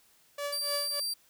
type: tone with tremolo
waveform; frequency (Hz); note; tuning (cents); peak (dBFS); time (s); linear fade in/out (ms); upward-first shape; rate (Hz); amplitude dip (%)
sawtooth; 575; D5; -37; -27; 0.38-1; 5; triangle; 3.4; 100
type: tone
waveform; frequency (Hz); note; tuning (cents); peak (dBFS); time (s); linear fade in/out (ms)
sawtooth; 4705; D8; +2; -28; 0.52-1.14; 10
effects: white hiss -64 dBFS RMS until 1.29 s